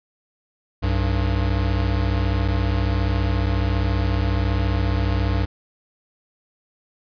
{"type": "tone pair together", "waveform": "square", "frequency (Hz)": [62.6, 97.21], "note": ["B1", "G2"], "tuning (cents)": [24, -14], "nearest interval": "minor sixth", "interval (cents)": 762, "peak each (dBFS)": [-22, -22], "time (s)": [0.82, 5.46], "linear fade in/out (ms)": 20, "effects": ["resampled to 11025 Hz"]}